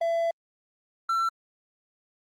triangle tone pair in turn, 670 / 1345.8 Hz, E5 / E6, +28 / +35 cents, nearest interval octave, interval 1207 cents, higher second, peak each -21 dBFS, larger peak neither, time 0.01-0.31 / 1.09-1.29 s, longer first, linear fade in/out 5 ms, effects Opus 24 kbps

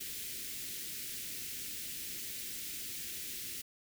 white band-stop noise, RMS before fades -42 dBFS, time 0-3.62 s, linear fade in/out 10 ms, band 410 to 1900 Hz, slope 24 dB/octave, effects none

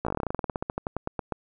slowing click train, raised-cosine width 1 ms, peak -14 dBFS, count 24, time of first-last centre 0.05-1.323 s, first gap 16 ms, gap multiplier 1.1, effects none

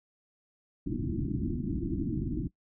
white low-pass noise, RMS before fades -32 dBFS, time 0.86-2.48 s, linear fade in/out 10 ms, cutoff 340 Hz, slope 96 dB/octave, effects noise-tail reverb RT60 0.1 s tail -19 dB re dry

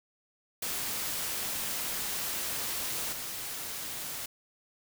white noise with level steps, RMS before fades -34 / -38 dBFS, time 0.62-4.26 s, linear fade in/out 5 ms, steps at 3.12 s, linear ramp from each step 10 ms, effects none

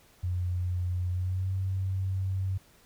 sine tone with pitch glide, 89.7 to 95.03 Hz, F2 to F#2, +47 to +47 cents, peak -27 dBFS, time 0.23-2.58 s, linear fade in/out 10 ms, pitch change +100 cents, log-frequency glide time 1.1-1.52 s, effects pink hiss -60 dBFS RMS until 2.85 s

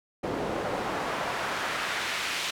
pink noise with band-pass filter sweep, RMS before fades -31 dBFS, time 0.23-2.51 s, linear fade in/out 10 ms, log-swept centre 420 to 3000 Hz, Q 0.88, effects none

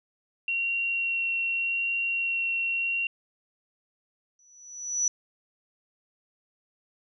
sine tone with vibrato, 2741 Hz, F7, 33 cents flat, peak -25 dBFS, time 0.48-3.07 s, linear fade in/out 2 ms, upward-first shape sine, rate 0.85 Hz, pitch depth 8 cents each way
sine tone with exponential growth, 5920 Hz, F#8, in tune, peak -20 dBFS, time 4.39-5.08 s, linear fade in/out 2 ms, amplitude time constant 150 ms
effects none

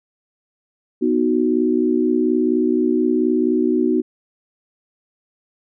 sine chord, B major, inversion none, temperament equal, 246.9 / 311.1 / 370 Hz, B3 / D#4 / F#4, 0 / 0 / 0 cents, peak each -19 dBFS, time 1.01-4.02 s, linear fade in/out 20 ms, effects none

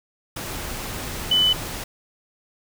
sine tone in noise, 3000 Hz, F#7, 23 cents sharp, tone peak -15 dBFS, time 1.31-1.53 s, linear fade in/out 5 ms, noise pink, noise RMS -31 dBFS, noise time 0.36-1.84 s, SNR +13 dB, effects none

